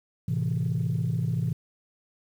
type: chord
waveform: sine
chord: A minor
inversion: none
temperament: equal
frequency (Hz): 110 / 130.81 / 164.81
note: A2 / C3 / E3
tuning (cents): 0 / 0 / 0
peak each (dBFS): -28 / -27 / -27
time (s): 0.28-1.53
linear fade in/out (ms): 5
effects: tanh soft clip ceiling -19 dBFS + 9-bit